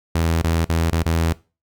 sawtooth tone with dropouts, 82.41 Hz, E2, in tune, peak -13 dBFS, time 0.15-1.33 s, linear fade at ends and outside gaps 5 ms, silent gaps 0.422-0.441 / 0.647-0.692 / 0.902-0.922 / 1.03-1.056 s, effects noise-tail reverb RT60 0.3 s tail -20 dB re dry

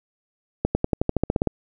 accelerating click train, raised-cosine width 2 ms, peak -6 dBFS, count 12, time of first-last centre 0.65-1.473 s, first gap 100 ms, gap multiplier 0.94, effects none

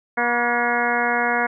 harmonic tone with a mistuned harmonic, 240 Hz, B3, 49 cents flat, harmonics 1 / 2 / 3 / 4 / 5 / 6 / 7 / 8 / 9, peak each -29 / -27 / -24 / -27 / -30 / -25 / -25 / -29 / -28 dBFS, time 0.17-1.47 s, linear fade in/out 10 ms, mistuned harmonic 5, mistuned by -58 cents, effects none

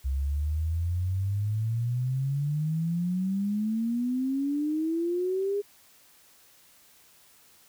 sine exponential sweep, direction up, 65.41 to 411.7 Hz, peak -25 dBFS, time 0.04-5.62 s, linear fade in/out 20 ms, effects white hiss -58 dBFS RMS until 7.68 s

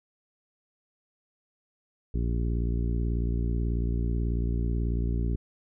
harmonic tone, 58.27 Hz, A#1, in tune, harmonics 1 / 2 / 3 / 4 / 5 / 6 / 7, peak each -26 / -32 / -36 / -38 / -40 / -42 / -43 dBFS, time 2.14-5.36 s, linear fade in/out 5 ms, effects none

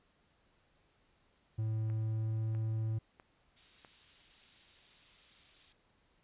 triangle tone with pitch glide, 110 to 110.64 Hz, A2 to A2, 0 to +10 cents, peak -30 dBFS, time 1.58-2.99 s, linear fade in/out 10 ms, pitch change +10 cents, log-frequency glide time 1.93-2.47 s
click train, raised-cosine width 0.5 ms, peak -39 dBFS, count 4, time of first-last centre 1.9-3.848 s, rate 1.54 Hz
violet noise, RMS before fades -46 dBFS, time 3.56-5.73 s, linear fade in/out 10 ms
effects pink hiss -72 dBFS RMS until 6.23 s + resampled to 8000 Hz

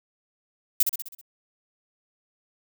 violet noise with echo, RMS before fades -18 dBFS, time 0.8-0.83 s, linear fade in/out 5 ms, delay 64 ms, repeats 6, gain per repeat -5 dB, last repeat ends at 1.214 s, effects none

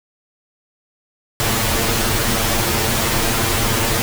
pink noise with comb filter, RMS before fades -18 dBFS, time 1.4-4.02 s, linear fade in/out 0 ms, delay 8.8 ms, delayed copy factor +0.95, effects none

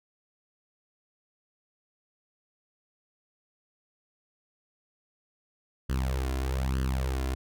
sawtooth tone with flanger, 65.41 Hz, C2, in tune, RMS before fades -29 dBFS, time 5.89-7.35 s, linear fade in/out 10 ms, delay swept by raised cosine 0.64 to 2.94 ms, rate 1.1 Hz, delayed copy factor +0.8, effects none

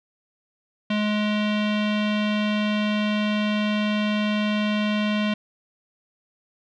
square tone with low-pass filter, 210.4 Hz, G#3, 23 cents sharp, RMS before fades -23 dBFS, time 0.9-5.34 s, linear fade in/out 5 ms, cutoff 3100 Hz, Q 3, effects none

